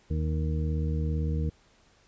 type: harmonic tone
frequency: 77.8 Hz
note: D#2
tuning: in tune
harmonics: 1 / 2 / 3 / 4 / 6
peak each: -27 / -31 / -39 / -40 / -40 dBFS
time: 0.1-1.5 s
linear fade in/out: 10 ms
effects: pink hiss -62 dBFS RMS until 2.07 s + resampled to 16000 Hz